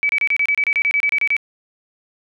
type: tone bursts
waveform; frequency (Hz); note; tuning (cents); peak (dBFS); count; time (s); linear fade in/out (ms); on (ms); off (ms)
sine; 2292; D7; -43; -14; 15; 0.03-1.366; 0; 62; 29
effects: none